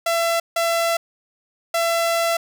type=tone bursts at uneven times; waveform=sawtooth; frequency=672 Hz; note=E5; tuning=33 cents sharp; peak=-14 dBFS; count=3; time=0.06-0.4 / 0.56-0.97 / 1.74-2.37 s; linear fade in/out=5 ms; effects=none